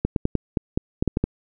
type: clicks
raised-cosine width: 3 ms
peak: -7 dBFS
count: 10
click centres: 0.05 / 0.162 / 0.254 / 0.353 / 0.572 / 0.775 / 1.025 / 1.077 / 1.171 / 1.24 s
effects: none